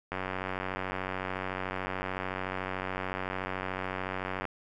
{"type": "click train", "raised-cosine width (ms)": 0.5, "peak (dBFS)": -18, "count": 407, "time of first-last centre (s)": [0.12, 4.453], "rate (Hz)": 93.7, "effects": []}